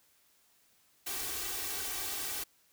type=noise with comb filter; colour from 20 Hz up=white; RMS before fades=-37 dBFS; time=1.06-2.44 s; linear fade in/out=10 ms; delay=2.6 ms; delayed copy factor=+0.8; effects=white hiss -68 dBFS RMS until 2.72 s